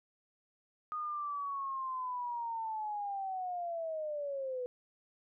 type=linear sweep; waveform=sine; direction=down; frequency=1237 to 490.8 Hz; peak=-35 dBFS; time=0.92-4.66 s; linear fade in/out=0 ms; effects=none